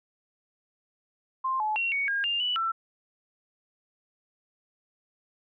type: tone with pitch steps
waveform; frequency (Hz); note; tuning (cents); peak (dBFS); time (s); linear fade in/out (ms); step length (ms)
sine; 1051 / 857 / 2739 / 2233 / 1620 / 2802 / 2959 / 1339; C6 / A5 / F7 / C#7 / G#6 / F7 / F#7 / E6; +7 / -46 / -34 / +12 / -43 / +5 / -1 / +27; -25; 1.44-2.72; 10; 160
effects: none